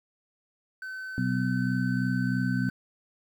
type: tone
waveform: triangle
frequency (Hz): 1525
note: G6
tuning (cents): -48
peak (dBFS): -33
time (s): 0.82-2.7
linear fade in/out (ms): 2
type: harmonic tone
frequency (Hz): 63.1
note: B1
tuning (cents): +38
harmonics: 2 / 3 / 4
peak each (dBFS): -29 / -29 / -29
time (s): 1.18-2.69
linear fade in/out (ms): 0
effects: 10-bit